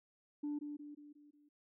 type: tone with echo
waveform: sine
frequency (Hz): 293.7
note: D4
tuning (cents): 0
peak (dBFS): -35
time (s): 0.43-0.59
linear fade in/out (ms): 10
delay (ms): 180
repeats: 5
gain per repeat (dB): -6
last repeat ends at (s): 1.49
effects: tanh soft clip ceiling -34 dBFS